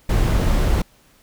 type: noise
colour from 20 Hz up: brown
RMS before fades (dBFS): -17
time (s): 0.09-0.82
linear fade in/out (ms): 5
effects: pink hiss -55 dBFS RMS until 1.22 s